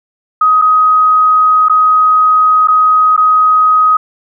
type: tone with dropouts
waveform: sine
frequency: 1258 Hz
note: D#6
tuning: 19 cents sharp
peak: -5 dBFS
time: 0.41-3.97 s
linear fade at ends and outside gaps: 5 ms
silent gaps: 0.616-0.62 / 1.685-1.696 / 2.674-2.683 / 3.165-3.176 s
effects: none